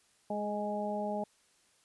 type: harmonic tone with a mistuned harmonic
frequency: 207.7 Hz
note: G#3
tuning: in tune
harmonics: 1 / 2 / 3 / 4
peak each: -37 / -41 / -36 / -38 dBFS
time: 0.3-1.24 s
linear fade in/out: 5 ms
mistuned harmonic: 2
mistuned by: +15 cents
effects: white hiss -68 dBFS RMS until 1.84 s + resampled to 24000 Hz